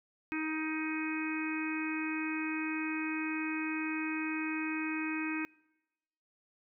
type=harmonic tone; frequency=313.9 Hz; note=D#4; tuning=15 cents sharp; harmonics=1 / 3 / 4 / 5 / 6 / 7 / 8; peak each=-34 / -46 / -46 / -43 / -46 / -44 / -40 dBFS; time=0.32-5.45 s; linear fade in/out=0 ms; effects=noise-tail reverb RT60 1.0 s tail -26 dB re dry